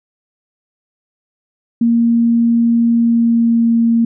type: tone with pitch glide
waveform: sine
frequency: 233.1 to 231 Hz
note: A#3 to A#3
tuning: 0 to -16 cents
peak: -9 dBFS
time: 1.81-4.05 s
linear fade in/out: 5 ms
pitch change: -16 cents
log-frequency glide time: 2.94-3.77 s
effects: none